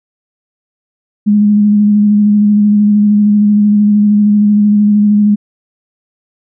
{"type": "tone with vibrato", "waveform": "sine", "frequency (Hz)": 207.7, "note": "G#3", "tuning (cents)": 0, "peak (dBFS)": -5, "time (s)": [1.26, 5.36], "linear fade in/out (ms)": 20, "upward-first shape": "square", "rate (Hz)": 13, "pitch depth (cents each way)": 16, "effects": []}